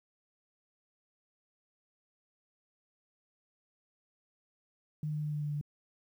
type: tone with pitch steps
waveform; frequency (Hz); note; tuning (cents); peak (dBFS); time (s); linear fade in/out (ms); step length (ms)
sine; 152 / 150.95 / 149.91 / 148.87 / 147.84 / 146.82; D#3 / D3 / D3 / D3 / D3 / D3; -40 / +48 / +36 / +24 / +12 / 0; -32; 5.03-5.612; 2; 97
effects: 11-bit